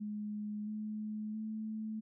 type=tone with pitch steps; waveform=sine; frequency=209.8 / 213.7 / 217.7 Hz; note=G#3 / G#3 / A3; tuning=+18 / +50 / -18 cents; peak=-37 dBFS; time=0-2.01 s; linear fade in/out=20 ms; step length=670 ms; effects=none